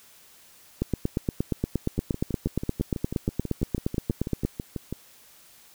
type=two click trains; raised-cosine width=3 ms; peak=-11 / -17 dBFS; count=32 / 19; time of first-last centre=0.82-4.45 / 1.98-4.926 s; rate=8.54 / 6.11 Hz; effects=white hiss -54 dBFS RMS until 5.74 s